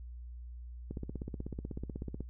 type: click train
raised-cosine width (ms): 3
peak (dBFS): -26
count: 22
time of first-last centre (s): 0.91-2.206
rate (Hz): 16.2
effects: noise-tail reverb RT60 0.1 s tail -21 dB re dry + added 60 Hz sine -43 dBFS peak until 2.29 s